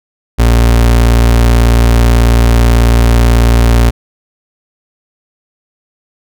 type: tone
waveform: 35% pulse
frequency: 58.27 Hz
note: A#1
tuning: in tune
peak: -3 dBFS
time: 0.38-3.91 s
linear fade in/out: 20 ms
effects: none